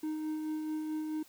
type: tone with tremolo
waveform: triangle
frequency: 310 Hz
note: D#4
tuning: 6 cents flat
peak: -30 dBFS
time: 0.03-1.23 s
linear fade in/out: 5 ms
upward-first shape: sine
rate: 4.6 Hz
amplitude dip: 30%
effects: white hiss -60 dBFS RMS until 1.28 s